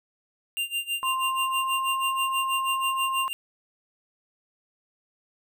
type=tone with tremolo; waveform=square; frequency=2790 Hz; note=F7; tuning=2 cents flat; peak=-25 dBFS; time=0.57-3.33 s; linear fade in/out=0 ms; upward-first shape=sine; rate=6.2 Hz; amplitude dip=90%
type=tone with pitch glide; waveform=sine; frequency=1046.5 to 1060.5 Hz; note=C6 to C6; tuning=0 to +23 cents; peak=-25 dBFS; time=1.03-3.28 s; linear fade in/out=0 ms; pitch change=+23 cents; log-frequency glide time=1.13-1.97 s
effects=none